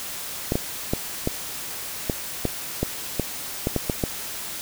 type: clicks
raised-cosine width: 2 ms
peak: -8 dBFS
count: 12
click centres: 0.521 / 0.555 / 0.935 / 1.274 / 2.098 / 2.453 / 2.83 / 3.197 / 3.671 / 3.763 / 3.898 / 4.038 s
effects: white hiss -33 dBFS RMS until 4.61 s